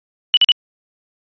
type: tone bursts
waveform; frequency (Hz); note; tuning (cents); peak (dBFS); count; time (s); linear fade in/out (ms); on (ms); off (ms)
sine; 2960; F#7; 0; -7; 3; 0.34-0.518; 0; 30; 44
effects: resampled to 11025 Hz